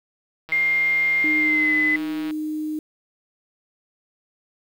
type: click train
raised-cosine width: 0.3 ms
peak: -22 dBFS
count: 292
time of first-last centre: 0.49-2.309 s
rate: 160 Hz
type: tone with pitch glide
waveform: sine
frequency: 2113 to 2016 Hz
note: C7 to B6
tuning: +16 to +35 cents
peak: -17 dBFS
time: 0.52-1.96 s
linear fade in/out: 2 ms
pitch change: -81 cents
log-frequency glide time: 1.39-1.74 s
type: tone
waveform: sine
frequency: 307.6 Hz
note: D#4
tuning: 20 cents flat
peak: -24 dBFS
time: 1.24-2.79 s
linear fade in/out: 2 ms
effects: 8-bit